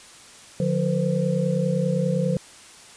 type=tone cluster; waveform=sine; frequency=148.6 / 178.6 / 468.9 / 514 Hz; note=D3 / F3 / A#4 / C5; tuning=+21 / +39 / +10 / -31 cents; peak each=-25 / -23 / -31 / -26 dBFS; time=0.6-2.37 s; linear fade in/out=2 ms; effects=white hiss -46 dBFS RMS until 2.96 s + resampled to 22050 Hz